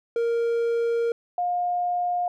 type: tone pair in turn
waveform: triangle / sine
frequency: 466.2 / 710.6 Hz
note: A#4 / F5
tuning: 0 / +30 cents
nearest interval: perfect fifth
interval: 730 cents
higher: second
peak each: -19 / -22 dBFS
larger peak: first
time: 0.16-1.12 / 1.38-2.28 s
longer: first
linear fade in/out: 2 ms
effects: none